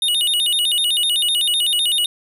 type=tone with vibrato; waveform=square; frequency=3271 Hz; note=G#7; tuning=27 cents flat; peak=-16 dBFS; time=0.02-2.06 s; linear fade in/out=2 ms; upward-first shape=square; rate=7.9 Hz; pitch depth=200 cents each way; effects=none